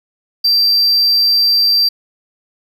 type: tone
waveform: triangle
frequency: 4699 Hz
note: D8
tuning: in tune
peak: -8 dBFS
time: 0.44-1.89 s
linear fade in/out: 10 ms
effects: none